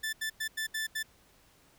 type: tone bursts at uneven times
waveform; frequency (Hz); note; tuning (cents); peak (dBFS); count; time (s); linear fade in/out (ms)
sawtooth; 1760; A6; 0; -28; 6; 0.03-0.13 / 0.21-0.3 / 0.4-0.48 / 0.57-0.67 / 0.74-0.87 / 0.95-1.03; 10
effects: pink hiss -63 dBFS RMS until 1.78 s